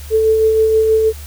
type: tone with tremolo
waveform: sine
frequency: 440 Hz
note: A4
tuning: in tune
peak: -8 dBFS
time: 0.1-1.13 s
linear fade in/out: 50 ms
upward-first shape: sine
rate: 6.3 Hz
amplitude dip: 30%
effects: added 73 Hz sine -29 dBFS peak until 1.26 s + white hiss -38 dBFS RMS until 1.26 s